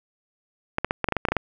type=clicks; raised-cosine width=0.5 ms; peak=-7 dBFS; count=11; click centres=0.784 / 0.846 / 0.909 / 1.043 / 1.087 / 1.123 / 1.167 / 1.252 / 1.286 / 1.32 / 1.367 s; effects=none